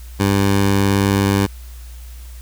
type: tone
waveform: 15% pulse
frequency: 99.1 Hz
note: G2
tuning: 19 cents sharp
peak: -7 dBFS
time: 0.19-1.47 s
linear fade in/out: 20 ms
effects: added 60 Hz sine -32 dBFS peak until 2.41 s + white hiss -46 dBFS RMS until 2.41 s